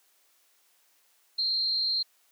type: tone with amplitude modulation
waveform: sine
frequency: 4186 Hz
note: C8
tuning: in tune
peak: -22 dBFS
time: 1.38-2.03 s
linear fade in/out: 10 ms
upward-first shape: sine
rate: 239 Hz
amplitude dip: 60%
effects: white hiss -66 dBFS RMS until 2.31 s + high-pass 400 Hz 12 dB/octave